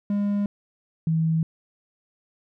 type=tone pair in turn; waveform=triangle / sine; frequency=203.4 / 161.44 Hz; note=G#3 / E3; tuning=-36 / -36 cents; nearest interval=major third; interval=400 cents; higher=first; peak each=-19 dBFS; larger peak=neither; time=0.1-0.46 / 1.07-1.43 s; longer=neither; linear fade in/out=2 ms; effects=none